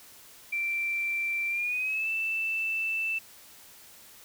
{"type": "tone with pitch glide", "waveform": "sine", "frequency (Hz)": [2349, 2652], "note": ["D7", "E7"], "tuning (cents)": [0, 10], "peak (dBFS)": -27, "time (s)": [0.52, 3.19], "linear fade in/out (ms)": 10, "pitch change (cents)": 210, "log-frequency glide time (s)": [1.48, 2.09], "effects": ["white hiss -52 dBFS RMS until 4.24 s"]}